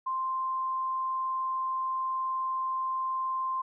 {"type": "tone", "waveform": "sine", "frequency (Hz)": 1046.5, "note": "C6", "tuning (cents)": 0, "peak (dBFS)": -28, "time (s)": [0.06, 3.62], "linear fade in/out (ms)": 10, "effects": []}